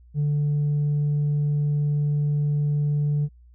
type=tone with tanh clipping; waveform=triangle; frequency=146.83 Hz; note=D3; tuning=in tune; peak=-20 dBFS; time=0.14-3.29 s; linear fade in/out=50 ms; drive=6 dB; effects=added 60 Hz sine -48 dBFS peak until 3.54 s